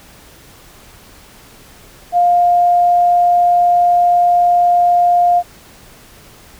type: tone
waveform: sine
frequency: 704 Hz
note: F5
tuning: 14 cents sharp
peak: -8 dBFS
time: 2.12-5.43 s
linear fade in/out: 50 ms
effects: pink hiss -42 dBFS RMS until 6.59 s